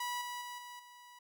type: tone with level steps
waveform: sawtooth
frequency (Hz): 977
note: B5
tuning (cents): -19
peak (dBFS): -32 / -36 / -39 / -43 / -50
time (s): 0-1.19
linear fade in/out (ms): 5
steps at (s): 0.21 / 0.41 / 0.58 / 0.79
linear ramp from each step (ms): 5
effects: none